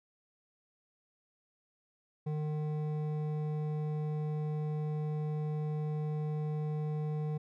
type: tone with hard clipping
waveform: sine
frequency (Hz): 152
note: D#3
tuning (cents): -40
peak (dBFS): -34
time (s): 2.26-7.38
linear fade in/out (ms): 10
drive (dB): 10
effects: none